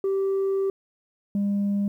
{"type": "tone pair in turn", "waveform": "sine", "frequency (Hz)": [389, 201.5], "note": ["G4", "G3"], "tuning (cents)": [-13, 48], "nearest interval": "major seventh", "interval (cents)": 1139, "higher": "first", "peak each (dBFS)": -19, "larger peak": "neither", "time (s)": [[0.04, 0.7], [1.35, 1.88]], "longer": "first", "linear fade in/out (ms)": 2, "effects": ["tanh soft clip ceiling -20 dBFS", "10-bit"]}